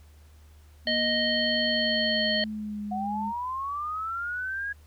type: tone with pitch glide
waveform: sine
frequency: 235.6 to 207.5 Hz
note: A#3 to G#3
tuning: +19 to -1 cents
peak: -31 dBFS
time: 0.85-3.33 s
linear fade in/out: 50 ms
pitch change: -220 cents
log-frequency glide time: 1.67-2.82 s
type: harmonic tone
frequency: 622.3 Hz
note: D#5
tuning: in tune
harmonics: 1 / 3 / 5 / 7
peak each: -29 / -29 / -29 / -29 dBFS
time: 0.87-2.44 s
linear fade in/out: 2 ms
type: linear sweep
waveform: sine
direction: up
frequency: 723 to 1661.2 Hz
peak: -29 dBFS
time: 2.91-4.73 s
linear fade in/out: 10 ms
effects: added 75 Hz sine -50 dBFS peak until 4.86 s + pink hiss -62 dBFS RMS until 4.86 s